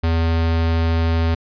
square tone, 82.41 Hz, E2, in tune, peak -16 dBFS, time 0.03-1.35 s, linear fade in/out 10 ms, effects resampled to 11025 Hz

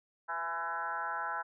sine tone with frequency modulation, 1174 Hz, D6, 1 cent flat, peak -33 dBFS, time 0.28-1.43 s, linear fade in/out 20 ms, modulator 169 Hz, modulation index 2.5, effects none

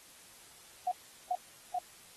sine tone bursts, 725 Hz, F#5, 35 cents flat, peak -28 dBFS, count 3, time 0.87-1.788 s, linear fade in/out 5 ms, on 46 ms, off 390 ms, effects white hiss -56 dBFS RMS until 2.16 s + AAC 32 kbps

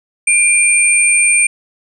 sine tone pair together, 2387 / 8837 Hz, D7 / C#9, +28 / -6 cents, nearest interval octave + major seventh, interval 2266 cents, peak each -11 dBFS, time 0.27-1.47 s, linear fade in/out 5 ms, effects none

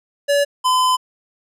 square tone pair in turn, 571 / 1017.4 Hz, D5 / C6, -49 / -49 cents, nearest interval minor seventh, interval 1000 cents, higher second, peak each -14 dBFS, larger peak neither, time 0.28-0.45 / 0.64-0.97 s, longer second, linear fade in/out 20 ms, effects low-pass 12000 Hz 12 dB/octave

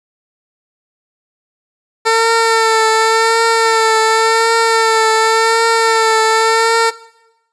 15% pulse tone with vibrato, 449.3 Hz, A4, 36 cents sharp, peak -3 dBFS, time 2.05-6.91 s, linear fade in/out 20 ms, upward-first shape triangle, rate 0.9 Hz, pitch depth 32 cents each way, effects noise-tail reverb RT60 0.9 s tail -19 dB re dry + resampled to 22050 Hz

